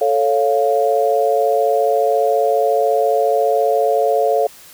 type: chord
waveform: sine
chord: A augmented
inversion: none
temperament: equal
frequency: 440 / 554.4 / 698.5 Hz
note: A4 / C#5 / E#5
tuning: 0 / 0 / 0 cents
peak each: -17 dBFS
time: 0.01-4.47 s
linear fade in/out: 5 ms
effects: white hiss -42 dBFS RMS until 4.73 s